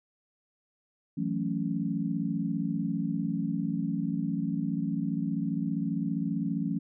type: chord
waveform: sine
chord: F# minor seventh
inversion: third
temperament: equal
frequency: 164.81 / 185 / 220 / 277.2 Hz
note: E3 / F#3 / A3 / C#4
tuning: 0 / 0 / 0 / 0 cents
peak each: -33 dBFS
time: 1.17-6.79 s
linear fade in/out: 10 ms
effects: none